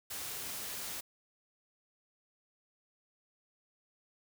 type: noise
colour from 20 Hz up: white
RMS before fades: -41 dBFS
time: 0.1-1.01 s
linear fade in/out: 10 ms
effects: none